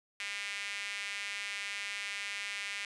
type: tone with high-pass filter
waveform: sawtooth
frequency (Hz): 201.9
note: G#3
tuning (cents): -49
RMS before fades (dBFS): -39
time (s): 0.2-2.85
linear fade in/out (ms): 0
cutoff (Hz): 2200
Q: 3
effects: resampled to 22050 Hz